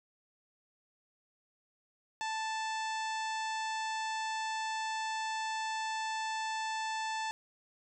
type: harmonic tone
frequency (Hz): 880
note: A5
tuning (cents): 0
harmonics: 1 / 2 / 3 / 4 / 5 / 6 / 7 / 8 / 9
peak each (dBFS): -35 / -41 / -45 / -47 / -49 / -51 / -52 / -53 / -54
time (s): 2.21-7.31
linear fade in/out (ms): 0
effects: none